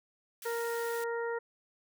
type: high-pass noise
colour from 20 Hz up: white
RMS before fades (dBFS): -46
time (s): 0.42-1.04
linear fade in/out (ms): 2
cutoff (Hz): 1300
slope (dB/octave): 48
type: harmonic tone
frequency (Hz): 466.2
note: A#4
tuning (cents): 0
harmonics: 1 / 2 / 3 / 4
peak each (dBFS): -33 / -40 / -42 / -43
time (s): 0.45-1.39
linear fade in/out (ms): 10
effects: none